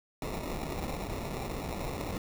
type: noise with sample-and-hold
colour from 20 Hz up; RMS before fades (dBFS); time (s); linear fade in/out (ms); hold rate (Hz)
pink; -36; 0.22-2.18; 2; 1575
effects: none